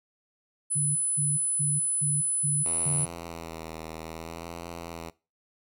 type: tone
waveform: sine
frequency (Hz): 10030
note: D#9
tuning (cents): +13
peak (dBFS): -24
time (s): 0.7-3.06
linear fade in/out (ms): 20
type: tone bursts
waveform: sine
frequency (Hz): 145.7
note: D3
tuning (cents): -13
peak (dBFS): -27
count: 6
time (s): 0.75-3.06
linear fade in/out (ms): 20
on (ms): 210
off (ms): 210
type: tone with vibrato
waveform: 5% pulse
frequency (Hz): 82.41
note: E2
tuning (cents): 0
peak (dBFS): -26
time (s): 2.65-5.1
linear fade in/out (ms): 5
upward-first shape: sine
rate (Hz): 0.62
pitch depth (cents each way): 52
effects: noise-tail reverb RT60 0.3 s tail -21 dB re dry